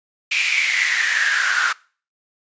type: noise with high-pass filter sweep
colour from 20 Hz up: pink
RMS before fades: -19 dBFS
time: 0.31-1.73 s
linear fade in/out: 10 ms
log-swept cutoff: 2500 to 1400 Hz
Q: 9.1
effects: noise-tail reverb RT60 0.4 s tail -23 dB re dry + resampled to 16000 Hz